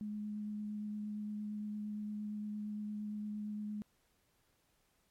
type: tone with vibrato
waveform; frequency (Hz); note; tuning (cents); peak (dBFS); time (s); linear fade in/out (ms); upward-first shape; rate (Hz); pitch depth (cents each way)
sine; 210; G#3; +19; -38; 0.01-3.82; 0; triangle; 8.7; 12
effects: pink hiss -75 dBFS RMS until 5.1 s + MP3 64 kbps